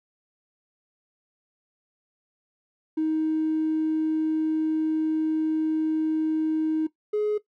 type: tone pair in turn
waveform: triangle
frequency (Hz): 314.4 / 421.1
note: D#4 / G#4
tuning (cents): +18 / +24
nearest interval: perfect fourth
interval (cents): 506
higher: second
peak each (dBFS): -18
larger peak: neither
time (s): 2.97-6.87 / 7.13-7.38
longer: first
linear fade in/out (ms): 10
effects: noise-tail reverb RT60 0.1 s tail -18 dB re dry + tanh soft clip ceiling -19 dBFS